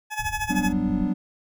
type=tone with tremolo; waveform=20% pulse; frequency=853 Hz; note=G#5; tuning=46 cents sharp; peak=-18 dBFS; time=0.1-0.73 s; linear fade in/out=50 ms; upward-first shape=sine; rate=13 Hz; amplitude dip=80%
type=low-pass noise; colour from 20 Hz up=white; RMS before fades=-35 dBFS; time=0.19-1.08 s; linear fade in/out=5 ms; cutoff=100 Hz; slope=24 dB/octave
type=chord; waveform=triangle; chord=G major seventh; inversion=third; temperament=equal; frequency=185 / 196 / 246.9 / 293.7 Hz; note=F#3 / G3 / B3 / D4; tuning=0 / 0 / 0 / 0 cents; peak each=-25 dBFS; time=0.49-1.14 s; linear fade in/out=20 ms
effects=none